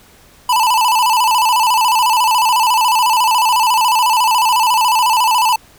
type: tone with vibrato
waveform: square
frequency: 934 Hz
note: A#5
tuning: 3 cents sharp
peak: -11 dBFS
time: 0.49-5.56 s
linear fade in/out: 5 ms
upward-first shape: square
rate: 14 Hz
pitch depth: 100 cents each way
effects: pink hiss -46 dBFS RMS until 5.78 s